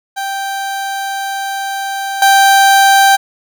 30% pulse tone with level steps, 784 Hz, G5, in tune, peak -15 / -3 dBFS, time 0.16-3.17 s, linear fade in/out 20 ms, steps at 2.22 s, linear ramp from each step 2 ms, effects none

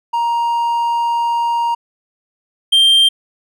triangle tone pair in turn, 938 / 3170 Hz, A#5 / G7, +11 / +19 cents, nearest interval octave + major sixth, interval 2108 cents, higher second, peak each -12 / -6 dBFS, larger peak second, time 0.13-1.75 / 2.72-3.09 s, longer first, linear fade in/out 10 ms, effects none

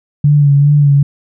sine tone with vibrato, 144 Hz, D3, 34 cents flat, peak -5 dBFS, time 0.24-1.03 s, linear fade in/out 5 ms, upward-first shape sine, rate 2.5 Hz, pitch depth 38 cents each way, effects none

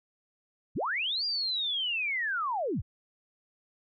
sine linear two-way sweep, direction up then down, 38.71 to 4843 to 38.71 Hz, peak -28 dBFS, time 0.75-2.82 s, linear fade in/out 20 ms, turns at 1.25 s, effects none

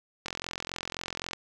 click train, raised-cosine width 0.2 ms, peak -16 dBFS, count 48, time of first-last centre 0.26-1.333 s, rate 43.8 Hz, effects none

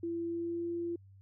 sine tone with pitch glide, 337.4 to 341.9 Hz, E4 to F4, +40 to -37 cents, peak -33 dBFS, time 0.03-0.96 s, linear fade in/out 5 ms, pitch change +23 cents, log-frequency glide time 0.26-0.7 s, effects added 97 Hz sine -54 dBFS peak until 1.21 s

